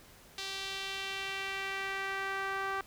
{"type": "tone with band-pass filter sweep", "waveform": "sawtooth", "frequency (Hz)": 389.1, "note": "G4", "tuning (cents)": -13, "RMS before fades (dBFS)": -37, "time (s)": [0.38, 2.81], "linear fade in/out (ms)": 2, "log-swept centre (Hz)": [4100, 1300], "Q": 1.7, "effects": ["pink hiss -57 dBFS RMS until 2.86 s"]}